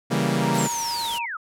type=chord; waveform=sawtooth; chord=C# diminished seventh; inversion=none; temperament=equal; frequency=138.59 / 164.81 / 196 / 233.1 Hz; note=C#3 / E3 / G3 / Bb3; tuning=0 / 0 / 0 / 0 cents; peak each=-22 dBFS; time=0.1-0.68 s; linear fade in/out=20 ms
type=tone with vibrato; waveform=sine; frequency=932.3 Hz; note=A#5; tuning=in tune; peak=-27 dBFS; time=0.41-1.26 s; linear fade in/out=10 ms; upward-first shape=triangle; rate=4.2 Hz; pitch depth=22 cents each way
type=noise; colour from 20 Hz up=white; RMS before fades=-32 dBFS; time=0.53-1.19 s; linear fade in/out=20 ms
type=linear sweep; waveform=sine; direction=down; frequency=7780 to 1213 Hz; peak=-28 dBFS; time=0.58-1.37 s; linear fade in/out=5 ms
effects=low-pass 12000 Hz 12 dB/octave